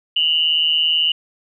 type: tone pair together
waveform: sine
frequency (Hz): 2837 / 2995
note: F7 / F#7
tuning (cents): +27 / +20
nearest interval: minor second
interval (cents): 93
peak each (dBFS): -17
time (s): 0.16-1.12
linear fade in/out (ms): 5
effects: none